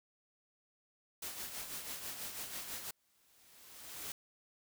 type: noise with tremolo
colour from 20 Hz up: white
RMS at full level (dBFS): -42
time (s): 1.22-2.91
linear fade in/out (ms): 5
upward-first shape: sine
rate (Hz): 6.1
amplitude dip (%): 50
type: noise with exponential growth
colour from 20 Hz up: white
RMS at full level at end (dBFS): -42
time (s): 2.87-4.12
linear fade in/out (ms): 2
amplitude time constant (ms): 270
effects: none